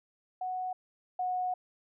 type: tone pair in turn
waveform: sine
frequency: 739 / 731.8 Hz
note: F#5 / F#5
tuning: -2 / -19 cents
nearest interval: unison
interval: 17 cents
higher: first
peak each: -32 / -29 dBFS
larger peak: second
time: 0.41-0.73 / 1.19-1.54 s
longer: second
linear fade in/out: 5 ms
effects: none